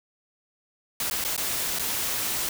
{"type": "noise with dropouts", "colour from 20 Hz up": "white", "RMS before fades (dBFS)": -28, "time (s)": [1, 2.49], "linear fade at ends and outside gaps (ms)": 2, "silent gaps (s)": [[1.1, 1.11], [1.241, 1.248], [1.365, 1.377], [1.788, 1.794]], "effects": []}